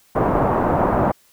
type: low-pass noise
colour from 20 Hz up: white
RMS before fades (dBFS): -18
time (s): 0.15-1.12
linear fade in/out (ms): 10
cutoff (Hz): 990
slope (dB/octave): 24
effects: white hiss -56 dBFS RMS until 1.32 s